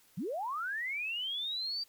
sine linear sweep, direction up, 138.59 to 4699 Hz, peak -33 dBFS, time 0.17-1.84 s, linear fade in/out 10 ms, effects white hiss -64 dBFS RMS until 1.88 s + MP3 96 kbps

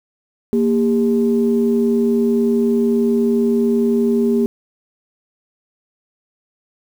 sine tone pair together, 233.1 / 402 Hz, A#3 / G4, 0 / +44 cents, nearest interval major sixth, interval 944 cents, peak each -14 / -16 dBFS, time 0.53-4.46 s, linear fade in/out 0 ms, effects tanh soft clip ceiling -5 dBFS + 7-bit

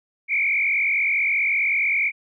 sine tone with frequency modulation, 2265 Hz, C#7, 37 cents sharp, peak -18 dBFS, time 0.28-2.12 s, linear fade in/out 50 ms, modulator 44.7 Hz, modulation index 2.5, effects none

